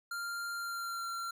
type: tone with pitch glide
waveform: square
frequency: 1393 to 1369.9 Hz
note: F6 to F6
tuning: -5 to -34 cents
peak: -37 dBFS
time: 0.11-1.31 s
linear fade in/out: 5 ms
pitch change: -29 cents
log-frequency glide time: 0.52-1.08 s
effects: none